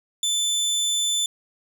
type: tone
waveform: 25% pulse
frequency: 3520 Hz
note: A7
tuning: in tune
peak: -17 dBFS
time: 0.23-1.26 s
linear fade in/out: 2 ms
effects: none